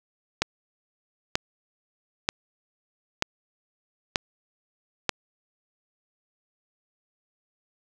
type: click train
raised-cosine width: 0.2 ms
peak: -4 dBFS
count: 6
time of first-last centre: 0.42-5.093 s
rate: 1.07 Hz
effects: none